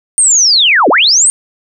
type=linear two-way sweep; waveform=sine; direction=down then up; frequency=8870 to 229.4 to 8870 Hz; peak=-5 dBFS; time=0.18-1.3 s; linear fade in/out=0 ms; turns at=0.89 s; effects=none